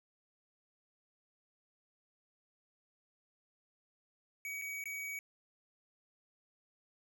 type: tone with dropouts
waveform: square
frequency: 2263 Hz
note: C#7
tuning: 35 cents sharp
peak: -40 dBFS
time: 4.45-5.19 s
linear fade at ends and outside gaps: 1 ms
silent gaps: 4.615-4.62 / 4.84-4.856 s
effects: none